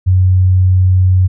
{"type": "tone", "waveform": "sine", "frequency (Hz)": 92.5, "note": "F#2", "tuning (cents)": 0, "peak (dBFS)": -6, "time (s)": [0.06, 1.28], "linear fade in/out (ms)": 20, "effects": []}